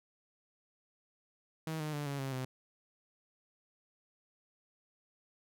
sawtooth tone with pitch steps, 159.3 / 152.81 / 146.59 / 140.61 / 134.89 / 129.39 Hz, D#3 / D#3 / D3 / C#3 / C#3 / C3, +41 / -31 / -3 / +25 / -47 / -19 cents, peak -32 dBFS, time 1.67-2.45 s, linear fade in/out 2 ms, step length 130 ms, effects none

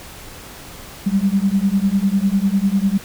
sine beating tone pair, 191.6 / 201.6 Hz, G3 / G3, -39 / +49 cents, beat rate 10 Hz, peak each -17 dBFS, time 1.06-2.98 s, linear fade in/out 10 ms, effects pink hiss -37 dBFS RMS until 3.04 s

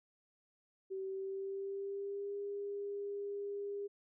sine tone with pitch glide, 383.5 to 404 Hz, G4 to G#4, -38 to -48 cents, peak -38 dBFS, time 0.9-3.88 s, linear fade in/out 20 ms, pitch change +90 cents, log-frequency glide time 1.04-2.36 s, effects none

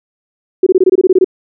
sine tone bursts, 372.1 Hz, F#4, 10 cents sharp, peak -4 dBFS, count 11, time 0.63-1.245 s, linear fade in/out 5 ms, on 35 ms, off 23 ms, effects none

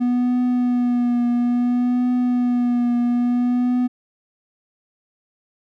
triangle tone with vibrato, 244.4 Hz, B3, 18 cents flat, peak -14 dBFS, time 0-3.88 s, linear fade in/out 20 ms, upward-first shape triangle, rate 0.59 Hz, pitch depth 30 cents each way, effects none

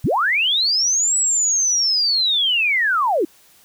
sine linear two-way sweep, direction up then down, 64.9 to 7902 to 289.6 Hz, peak -15 dBFS, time 0.04-3.25 s, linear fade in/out 5 ms, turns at 1.17 s, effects white hiss -52 dBFS RMS until 3.64 s

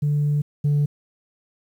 sine tone pair in turn, 146.83 / 145.82 Hz, D3 / D3, 0 / -12 cents, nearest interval unison, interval 12 cents, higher first, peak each -16 / -14 dBFS, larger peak second, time 0.02-0.42 / 0.64-0.86 s, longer first, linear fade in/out 10 ms, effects tanh soft clip ceiling -15 dBFS + 9-bit

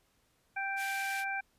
harmonic tone, 784 Hz, G5, in tune, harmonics 1 / 2 / 3, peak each -37 / -36 / -38 dBFS, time 0.56-1.41 s, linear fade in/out 10 ms
pink high-pass noise, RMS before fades -44 dBFS, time 0.76-1.25 s, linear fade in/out 50 ms, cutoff 1700 Hz, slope 96 dB/octave
effects pink hiss -72 dBFS RMS until 1.58 s + resampled to 32000 Hz

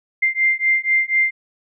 sine beating tone pair, 2093 / 2097.1 Hz, C7 / C7, 0 / +3 cents, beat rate 4.1 Hz, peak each -18 dBFS, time 0.22-1.31 s, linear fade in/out 10 ms, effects none

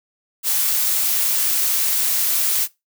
blue noise, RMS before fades -19 dBFS, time 0.43-2.68 s, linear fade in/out 50 ms, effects noise-tail reverb RT60 0.2 s tail -20 dB re dry

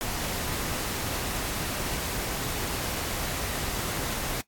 pink noise, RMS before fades -31 dBFS, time 0.01-4.41 s, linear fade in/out 0 ms, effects noise-tail reverb RT60 0.1 s tail -17 dB re dry + AAC 64 kbps

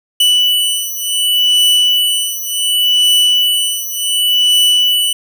45% pulse beating tone pair, 2968 / 2968.68 Hz, F#7 / F#7, +5 / +5 cents, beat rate 0.68 Hz, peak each -13 dBFS, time 0.2-5.13 s, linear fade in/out 5 ms, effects 8-bit

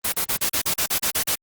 white noise bursts, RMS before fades -22 dBFS, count 11, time 0.04-1.356 s, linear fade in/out 10 ms, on 86 ms, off 37 ms, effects Opus 24 kbps

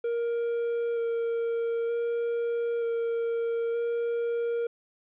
triangle tone with vibrato, 466.2 Hz, A#4, in tune, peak -24 dBFS, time 0.04-4.67 s, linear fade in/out 5 ms, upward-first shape square, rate 0.54 Hz, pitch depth 10 cents each way, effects resampled to 8000 Hz + 11-bit

